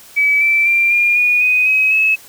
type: tone with pitch steps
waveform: sine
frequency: 2289 / 2329 / 2370 / 2411 / 2453 / 2496 / 2540 / 2584 Hz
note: D7 / D7 / D7 / D7 / D#7 / D#7 / D#7 / E7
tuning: -45 / -15 / +15 / +45 / -25 / +5 / +35 / -35 cents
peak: -10 dBFS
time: 0.16-2.16 s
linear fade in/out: 20 ms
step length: 250 ms
effects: white hiss -41 dBFS RMS until 2.28 s